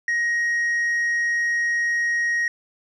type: tone with tanh clipping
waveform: triangle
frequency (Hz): 1882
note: A#6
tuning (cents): +16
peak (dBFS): -20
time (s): 0.08-2.48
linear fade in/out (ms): 2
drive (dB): 7
effects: none